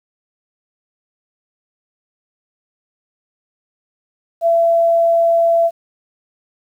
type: tone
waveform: sine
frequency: 672 Hz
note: E5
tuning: 33 cents sharp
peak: -10 dBFS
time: 4.41-5.71 s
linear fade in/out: 50 ms
effects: 8-bit